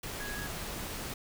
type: tone in noise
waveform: sine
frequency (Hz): 1661.2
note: G#6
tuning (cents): 0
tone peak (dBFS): -40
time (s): 0.2-0.47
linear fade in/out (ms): 5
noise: pink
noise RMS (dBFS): -39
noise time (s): 0.03-1.14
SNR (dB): -4
effects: none